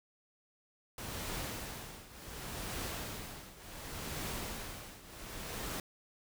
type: noise with tremolo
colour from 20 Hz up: pink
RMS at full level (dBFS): -39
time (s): 0.98-5.8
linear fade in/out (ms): 2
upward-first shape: triangle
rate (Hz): 0.68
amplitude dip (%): 85
effects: none